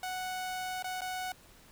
sawtooth tone with dropouts, 740 Hz, F#5, in tune, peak -31 dBFS, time 0.03-1.32 s, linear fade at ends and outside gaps 2 ms, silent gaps 0.825-0.843 / 1.008-1.017 s, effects pink hiss -58 dBFS RMS until 1.71 s

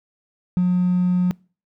triangle tone with hard clipping, 180 Hz, F#3, 47 cents flat, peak -15 dBFS, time 0.57-1.31 s, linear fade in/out 0 ms, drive 3 dB, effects noise-tail reverb RT60 0.4 s tail -26 dB re dry

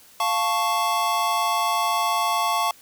square chord, F augmented, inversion none, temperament equal, 698.5 / 880 / 1108.7 Hz, F5 / A5 / C#6, 0 / 0 / 0 cents, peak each -27 / -26 / -24 dBFS, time 0.2-2.71 s, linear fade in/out 2 ms, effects white hiss -51 dBFS RMS until 2.81 s

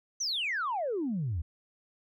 sine exponential sweep, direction down, 6300 to 73.42 Hz, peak -28 dBFS, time 0.2-1.42 s, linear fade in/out 10 ms, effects tanh soft clip ceiling -25 dBFS

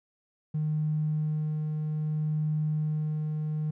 triangle tone with tremolo, 153.4 Hz, D#3, 24 cents flat, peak -21 dBFS, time 0.54-3.71 s, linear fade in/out 10 ms, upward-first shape sine, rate 0.62 Hz, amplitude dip 40%, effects tanh soft clip ceiling -23 dBFS

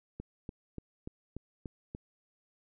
click train, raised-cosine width 3 ms, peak -27 dBFS, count 7, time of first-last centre 0.2-1.949 s, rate 3.43 Hz, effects none

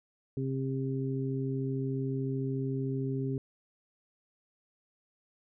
harmonic tone, 133.6 Hz, C3, 36 cents sharp, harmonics 1 / 2 / 3, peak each -32 / -35 / -37 dBFS, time 0.37-3.38 s, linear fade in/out 2 ms, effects none

